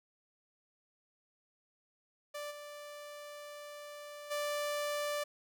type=tone with level steps; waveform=sawtooth; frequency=587.3 Hz; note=D5; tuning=in tune; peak=-36 / -42 / -30 dBFS; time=2.34-5.24 s; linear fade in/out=10 ms; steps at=2.5 / 4.3 s; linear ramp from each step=20 ms; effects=none